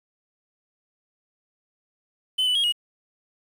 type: tone with pitch steps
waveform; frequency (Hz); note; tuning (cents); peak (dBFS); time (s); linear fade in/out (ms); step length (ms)
triangle; 3037 / 2981 / 3264 / 2891; F#7 / F#7 / G#7 / F#7; +44 / +12 / -31 / -41; -18; 2.38-2.724; 10; 86
effects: 8-bit